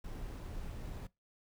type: noise with sample-and-hold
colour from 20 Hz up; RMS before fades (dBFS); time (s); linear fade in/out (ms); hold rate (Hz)
brown; -43; 0.04-1.07; 5; 11025
effects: noise-tail reverb RT60 0.2 s tail -21 dB re dry